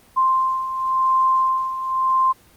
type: beating tone pair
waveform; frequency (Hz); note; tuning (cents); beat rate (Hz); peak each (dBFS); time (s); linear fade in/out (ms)
sine; 1046.5 / 1047.43; C6 / C6; 0 / +2; 0.93; -23 / -17; 0.16-2.33; 20
effects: pink hiss -52 dBFS RMS until 2.56 s + Opus 24 kbps